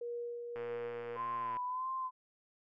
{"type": "tone with tremolo", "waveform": "sine", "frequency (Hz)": 476.1, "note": "A#4", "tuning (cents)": 37, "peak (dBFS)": -37, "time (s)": [0.01, 1.17], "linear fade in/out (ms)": 5, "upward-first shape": "sine", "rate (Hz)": 1.7, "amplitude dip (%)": 35}
{"type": "click train", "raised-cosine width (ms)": 0.5, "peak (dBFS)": -33, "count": 119, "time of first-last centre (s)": [0.56, 1.569], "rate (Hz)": 117}
{"type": "tone with vibrato", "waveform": "sine", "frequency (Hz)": 1020, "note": "C6", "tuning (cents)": -44, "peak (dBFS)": -35, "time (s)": [1.15, 2.11], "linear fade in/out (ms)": 50, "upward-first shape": "sine", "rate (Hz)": 1.6, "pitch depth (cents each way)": 49}
{"effects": []}